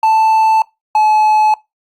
triangle tone pair in turn, 881 / 857.9 Hz, A5 / A5, +2 / -44 cents, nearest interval unison, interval 46 cents, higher first, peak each -6 dBFS, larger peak neither, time 0.03-0.62 / 0.95-1.54 s, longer neither, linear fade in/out 2 ms, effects noise-tail reverb RT60 0.2 s tail -22 dB re dry + Opus 48 kbps

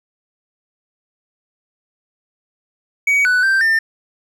triangle tone with pitch steps, 2259 / 1489 / 1567 / 1801 Hz, C#7 / F#6 / G6 / A6, +32 / +11 / -1 / +40 cents, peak -10 dBFS, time 3.07-3.79 s, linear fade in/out 5 ms, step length 180 ms, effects none

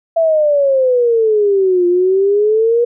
sine exponential two-way sweep, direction down then up, 669 to 349.2 to 481.2 Hz, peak -9 dBFS, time 0.16-2.85 s, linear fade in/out 10 ms, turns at 1.87 s, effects none

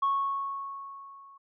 sine tone with level ramp, 1103 Hz, C#6, 9 cents flat, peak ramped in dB -21 to -50 dBFS, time 0.02-1.38 s, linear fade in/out 10 ms, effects tanh soft clip ceiling -20 dBFS

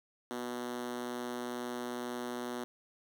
5% pulse tone with high-pass filter, 122.2 Hz, B2, 18 cents flat, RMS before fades -39 dBFS, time 0.31-2.64 s, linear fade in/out 0 ms, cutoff 280 Hz, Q 5.3, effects none

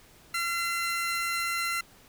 30% pulse tone pair together, 1366 / 2047 Hz, F6 / C7, -39 / -38 cents, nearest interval perfect fifth, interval 701 cents, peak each -28 dBFS, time 0.34-1.81 s, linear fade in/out 5 ms, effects pink hiss -56 dBFS RMS until 2.08 s

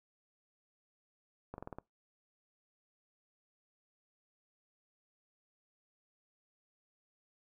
slowing click train, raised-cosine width 1 ms, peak -29 dBFS, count 6, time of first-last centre 1.54-1.785 s, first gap 41 ms, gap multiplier 1.09, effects noise-tail reverb RT60 0.2 s tail -24 dB re dry

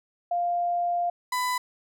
sine / 35% pulse tone pair in turn, 699 / 998.9 Hz, F5 / B5, +1 / +19 cents, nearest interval tritone, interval 618 cents, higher second, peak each -23 dBFS, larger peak neither, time 0.31-1.1 / 1.32-1.58 s, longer first, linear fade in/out 5 ms, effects none

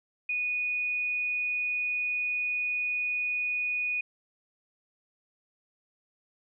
sine tone, 2475 Hz, D#7, 10 cents flat, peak -27 dBFS, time 0.29-4.01 s, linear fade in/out 5 ms, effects none

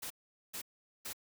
white noise bursts, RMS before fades -42 dBFS, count 3, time 0.02-1.132 s, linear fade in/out 10 ms, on 84 ms, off 430 ms, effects none

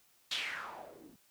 blue noise with low-pass filter sweep, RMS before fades -42 dBFS, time 0.31-1.16 s, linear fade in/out 5 ms, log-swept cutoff 3800 to 220 Hz, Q 3.6, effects white hiss -68 dBFS RMS until 1.3 s

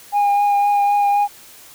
sine tone with vibrato, 814 Hz, G#5, 35 cents flat, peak -10 dBFS, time 0.12-1.28 s, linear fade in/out 50 ms, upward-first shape triangle, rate 3.9 Hz, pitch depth 16 cents each way, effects tanh soft clip ceiling -12 dBFS + white hiss -43 dBFS RMS until 1.74 s

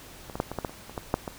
clicks, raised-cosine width 1 ms, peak -25 / -19 / -10 / -19 / -15 / -14 / -27 / -26 / -17 / -8 / -18 dBFS, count 11, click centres 0.298 / 0.355 / 0.401 / 0.516 / 0.587 / 0.648 / 0.695 / 0.896 / 0.978 / 1.141 / 1.278 s, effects pink hiss -47 dBFS RMS until 1.38 s

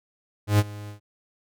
45% pulse tone with ADSR envelope, 103.83 Hz, G#2, in tune, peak -14 dBFS, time 0.47-1 s, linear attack 120 ms, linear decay 39 ms, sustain -21 dB, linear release 110 ms, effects none

